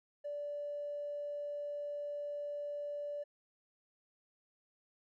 triangle tone, 582 Hz, D5, 16 cents flat, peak -34 dBFS, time 0.24-3.24 s, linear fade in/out 20 ms, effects tanh soft clip ceiling -36 dBFS

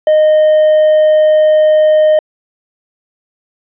triangle tone with hard clipping, 617 Hz, D#5, 15 cents flat, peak -6 dBFS, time 0.07-2.19 s, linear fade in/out 2 ms, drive 5 dB, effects resampled to 8000 Hz

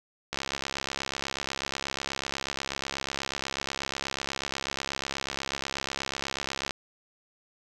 click train, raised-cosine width 0.2 ms, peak -13 dBFS, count 436, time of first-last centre 0.33-6.708 s, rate 68.2 Hz, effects none

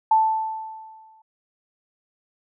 sine tone with exponential decay, 880 Hz, A5, in tune, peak -12 dBFS, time 0.11-1.22 s, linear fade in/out 5 ms, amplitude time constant 240 ms, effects none

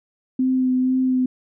sine tone with vibrato, 257 Hz, C4, 31 cents flat, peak -16 dBFS, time 0.39-1.26 s, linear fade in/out 5 ms, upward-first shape sine, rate 2.1 Hz, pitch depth 15 cents each way, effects none

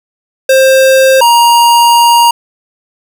square tone pair in turn, 529 / 942.6 Hz, C5 / A#5, +19 / +19 cents, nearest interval minor seventh, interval 1000 cents, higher second, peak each -4 dBFS, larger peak neither, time 0.49-1.21 / 1.21-2.31 s, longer second, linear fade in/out 5 ms, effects none

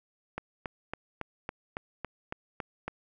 click train, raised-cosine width 0.5 ms, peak -19 dBFS, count 10, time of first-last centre 0.38-2.88 s, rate 3.6 Hz, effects none

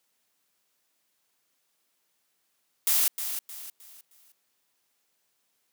blue noise with echo, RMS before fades -23 dBFS, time 2.87-3.08 s, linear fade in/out 2 ms, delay 310 ms, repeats 4, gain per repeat -9 dB, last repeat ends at 4.32 s, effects white hiss -74 dBFS RMS until 5.72 s + high-pass 150 Hz 12 dB/octave

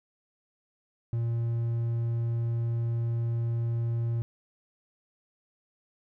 triangle tone, 116.54 Hz, A#2, in tune, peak -24 dBFS, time 1.13-4.22 s, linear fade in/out 0 ms, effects none

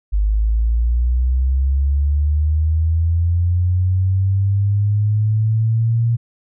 sine linear sweep, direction up, 50.2 to 117.5 Hz, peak -13 dBFS, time 0.12-6.17 s, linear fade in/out 20 ms, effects none

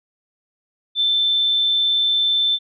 sine tone, 3541 Hz, A7, 10 cents sharp, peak -15 dBFS, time 0.95-2.59 s, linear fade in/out 50 ms, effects none

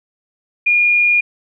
sine tone, 2427 Hz, D#7, 44 cents flat, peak -10 dBFS, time 0.66-1.21 s, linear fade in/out 10 ms, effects none

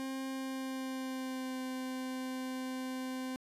40% pulse tone with pitch glide, 265.5 to 258.4 Hz, C4 to C4, +25 to -21 cents, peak -36 dBFS, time 0-3.36 s, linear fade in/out 0 ms, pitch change -46 cents, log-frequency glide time 0.29-1.61 s, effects resampled to 32000 Hz

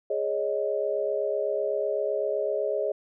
sine chord, Ab suspended fourth, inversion none, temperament equal, 415.3 / 554.4 / 622.3 Hz, Ab4 / Db5 / Eb5, 0 / 0 / 0 cents, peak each -29 dBFS, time 0.1-2.92 s, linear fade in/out 5 ms, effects none

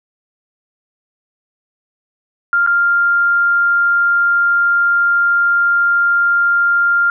sine tone with dropouts, 1396.9 Hz, F6, in tune, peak -10 dBFS, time 2.53-7.1 s, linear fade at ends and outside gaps 1 ms, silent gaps 2.664-2.673 s, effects none

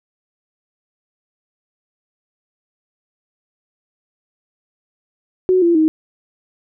sine tone with pitch steps, 370 / 341.3 / 314.7 Hz, F#4 / F4 / D#4, 0 / -40 / +20 cents, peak -10 dBFS, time 5.49-5.88 s, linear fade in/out 0 ms, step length 130 ms, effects none

